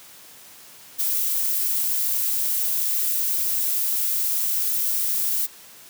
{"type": "noise", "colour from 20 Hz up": "violet", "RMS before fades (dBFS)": -23, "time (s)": [0.98, 5.47], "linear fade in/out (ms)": 20, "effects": ["white hiss -46 dBFS RMS until 5.89 s", "high-pass 80 Hz 12 dB/octave"]}